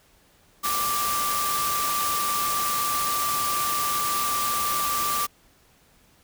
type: tone in noise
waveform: sine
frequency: 1174.7 Hz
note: D6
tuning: in tune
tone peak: -25 dBFS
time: 0.63-5.27 s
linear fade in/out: 20 ms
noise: white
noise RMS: -28 dBFS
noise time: 0.63-5.27 s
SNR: 0 dB
effects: pink hiss -59 dBFS RMS until 6.23 s